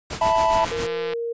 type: noise with tremolo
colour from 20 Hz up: pink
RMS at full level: -28 dBFS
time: 0.1-0.87 s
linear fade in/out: 5 ms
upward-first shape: triangle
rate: 7.3 Hz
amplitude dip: 80%
type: chord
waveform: triangle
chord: E suspended fourth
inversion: none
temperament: just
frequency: 659.3 / 879 / 988.9 Hz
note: E5 / A5 / B5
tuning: 0 / -2 / +2 cents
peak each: -19 dBFS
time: 0.21-0.65 s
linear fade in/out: 5 ms
type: click train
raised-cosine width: 0.3 ms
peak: -17 dBFS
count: 97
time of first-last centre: 0.57-1.135 s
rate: 170 Hz
type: tone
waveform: sine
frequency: 466.2 Hz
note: A#4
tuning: in tune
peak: -24 dBFS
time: 0.71-1.33 s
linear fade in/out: 10 ms
effects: resampled to 16000 Hz